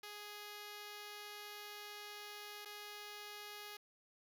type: tone with dropouts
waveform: 5% pulse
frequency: 415.4 Hz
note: G#4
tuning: in tune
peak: -37 dBFS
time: 0.03-3.77 s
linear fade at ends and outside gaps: 5 ms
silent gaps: 2.65-2.656 s
effects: none